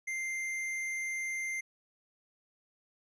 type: tone with hard clipping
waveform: sine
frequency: 2093 Hz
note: C7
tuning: in tune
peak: -35 dBFS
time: 0.07-1.61 s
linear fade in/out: 10 ms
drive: 9 dB
effects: none